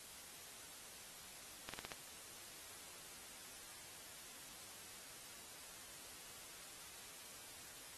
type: slowing click train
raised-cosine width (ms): 0.2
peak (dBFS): -27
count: 5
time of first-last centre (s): 1.69-1.918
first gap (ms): 47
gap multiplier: 1.13
effects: white hiss -55 dBFS RMS until 7.97 s + AAC 32 kbps

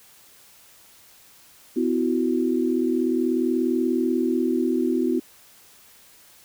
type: chord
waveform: sine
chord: B suspended fourth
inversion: none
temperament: equal with one note detuned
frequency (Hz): 253.2 / 329.6 / 370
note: B3 / E4 / F#4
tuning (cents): +43 / 0 / 0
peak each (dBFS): -23 / -24 / -25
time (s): 1.76-5.2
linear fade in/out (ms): 10
effects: white hiss -52 dBFS RMS until 6.44 s

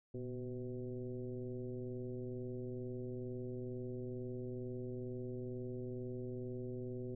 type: tone with frequency modulation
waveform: sine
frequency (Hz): 246.9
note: B3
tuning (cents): 0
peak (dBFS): -40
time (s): 0.14-7.15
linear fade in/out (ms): 5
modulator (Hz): 129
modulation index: 1.6
effects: none

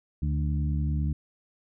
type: harmonic tone with a mistuned harmonic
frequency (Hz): 74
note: D2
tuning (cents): +14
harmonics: 1 / 2 / 3 / 4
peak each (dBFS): -26 / -29 / -36 / -40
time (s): 0.22-1.13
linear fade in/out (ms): 5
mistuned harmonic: 3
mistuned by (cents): -29
effects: none

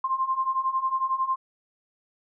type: beating tone pair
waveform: sine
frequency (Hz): 1046.5 / 1057.5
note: C6 / C6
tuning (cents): 0 / +18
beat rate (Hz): 11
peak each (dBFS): -28 / -25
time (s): 0.04-1.36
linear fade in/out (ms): 5
effects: none

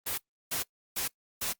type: noise bursts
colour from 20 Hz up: white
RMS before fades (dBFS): -32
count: 4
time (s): 0.06-1.53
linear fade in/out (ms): 10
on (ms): 120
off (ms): 330
effects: noise-tail reverb RT60 0.1 s tail -22 dB re dry + Opus 24 kbps

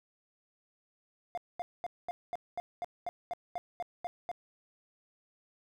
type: tone bursts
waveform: triangle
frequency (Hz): 704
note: F5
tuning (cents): +14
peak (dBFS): -31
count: 13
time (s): 1.35-4.315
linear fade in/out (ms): 0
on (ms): 25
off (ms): 220
effects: none

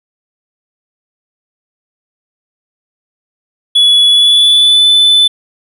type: tone with pitch glide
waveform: triangle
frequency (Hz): 3400 to 3506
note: G#7 to A7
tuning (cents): +40 to -7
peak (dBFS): -3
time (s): 3.75-5.28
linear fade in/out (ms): 10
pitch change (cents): +53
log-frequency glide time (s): 4.08-4.88
effects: none

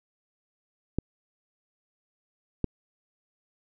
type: clicks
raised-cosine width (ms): 3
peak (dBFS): -13 / -12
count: 2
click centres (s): 0.986 / 2.643
effects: none

